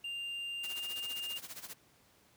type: tone with pitch glide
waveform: triangle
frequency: 2794 to 2813 Hz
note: F7 to F7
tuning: 0 to +12 cents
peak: -36 dBFS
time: 0.04-1.38 s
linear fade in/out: 5 ms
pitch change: +12 cents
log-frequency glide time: 0.7-0.87 s
type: noise with tremolo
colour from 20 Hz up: white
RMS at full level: -44 dBFS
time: 0.63-1.74 s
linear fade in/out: 10 ms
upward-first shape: sine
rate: 15 Hz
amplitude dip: 80%
effects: pink hiss -66 dBFS RMS until 2.36 s + high-pass 80 Hz 12 dB/octave